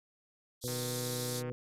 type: band-pass noise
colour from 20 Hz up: pink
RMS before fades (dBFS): -41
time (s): 0.61-1.43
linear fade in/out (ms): 50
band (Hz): 3400 to 14000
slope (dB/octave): 96
type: harmonic tone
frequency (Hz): 123.47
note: B2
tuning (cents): 0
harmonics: 1 / 2 / 3 / 4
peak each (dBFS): -39 / -43 / -45 / -40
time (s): 0.64-1.52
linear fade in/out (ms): 0
type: click train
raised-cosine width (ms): 0.5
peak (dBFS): -32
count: 127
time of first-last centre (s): 0.68-1.498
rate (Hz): 154
effects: none